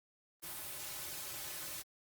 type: noise with comb filter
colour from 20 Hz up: white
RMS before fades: -44 dBFS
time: 0.42-1.83 s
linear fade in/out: 20 ms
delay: 4.3 ms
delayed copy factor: -0.9
effects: Opus 32 kbps